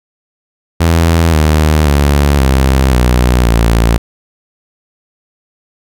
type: tone with pitch steps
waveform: sawtooth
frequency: 83 / 77 / 71.43 / 66.26 / 61.47 / 57.02 Hz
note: E2 / D#2 / D2 / C2 / B1 / A#1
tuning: +12 / -17 / -47 / +22 / -7 / -38 cents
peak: -3 dBFS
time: 0.8-3.98 s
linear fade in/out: 10 ms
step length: 530 ms
effects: none